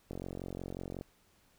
click train, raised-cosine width 2 ms, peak -27 dBFS, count 42, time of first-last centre 0.11-1.011 s, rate 45.5 Hz, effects pink hiss -68 dBFS RMS until 1.58 s

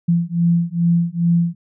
sine beating tone pair, 169.3 / 171.7 Hz, E3 / F3, +46 / -29 cents, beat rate 2.4 Hz, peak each -17 dBFS, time 0.08-1.55 s, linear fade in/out 10 ms, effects none

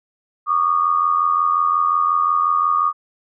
sine tone pair together, 1132.4 / 1218 Hz, C#6 / D#6, +37 / -37 cents, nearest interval minor second, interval 126 cents, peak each -19 / -16 dBFS, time 0.46-2.93 s, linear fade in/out 50 ms, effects none

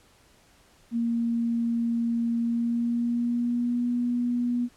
sine tone with pitch glide, 233.1 to 242.4 Hz, A#3 to B3, 0 to -32 cents, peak -23 dBFS, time 0.91-4.69 s, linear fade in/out 50 ms, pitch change +68 cents, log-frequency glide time 2.4-3.88 s, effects pink hiss -59 dBFS RMS until 4.76 s + low-pass 11000 Hz 12 dB/octave

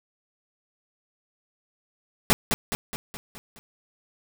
pink noise with echo, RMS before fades -18 dBFS, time 2.3-2.33 s, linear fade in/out 0 ms, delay 210 ms, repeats 6, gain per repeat -5 dB, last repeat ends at 3.59 s, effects none

